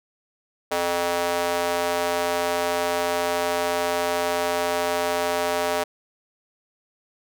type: tone with high-pass filter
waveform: square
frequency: 86.9 Hz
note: F2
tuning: 8 cents flat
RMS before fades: -24 dBFS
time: 0.71-5.84 s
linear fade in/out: 10 ms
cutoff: 570 Hz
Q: 1.8
effects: none